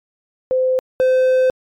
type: tone pair in turn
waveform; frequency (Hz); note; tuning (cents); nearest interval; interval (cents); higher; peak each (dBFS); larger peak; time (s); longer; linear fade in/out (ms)
sine / triangle; 515 / 515; C5 / C5; -28 / -28; unison; 0; neither; -13 / -9; second; 0.51-0.79 / 1-1.5; second; 0
effects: MP3 96 kbps